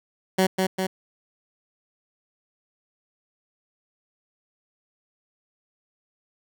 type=tone with echo; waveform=15% pulse; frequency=188.2 Hz; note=F#3; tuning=30 cents sharp; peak=-11 dBFS; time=0.38-0.47 s; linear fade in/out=10 ms; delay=200 ms; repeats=2; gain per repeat=-3 dB; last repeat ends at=0.87 s; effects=none